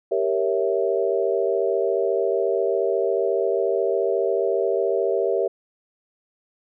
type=chord; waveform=sine; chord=G diminished seventh; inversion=none; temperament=equal; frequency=392 / 466.2 / 554.4 / 659.3 Hz; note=G4 / Bb4 / Db5 / Fb5; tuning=0 / 0 / 0 / 0 cents; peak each=-23 / -24 / -26 / -26 dBFS; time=0.11-5.48 s; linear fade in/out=10 ms; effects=none